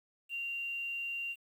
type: tone with quantisation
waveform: sine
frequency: 2770 Hz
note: F7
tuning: 15 cents flat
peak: -35 dBFS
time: 0.29-1.36 s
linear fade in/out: 50 ms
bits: 10
effects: none